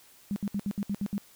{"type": "tone bursts", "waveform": "sine", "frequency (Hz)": 201.5, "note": "G3", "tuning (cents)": 48, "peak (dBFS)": -27, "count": 8, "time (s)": [0.31, 1.18], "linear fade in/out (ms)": 0, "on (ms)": 51, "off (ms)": 66, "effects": ["white hiss -57 dBFS RMS until 1.35 s"]}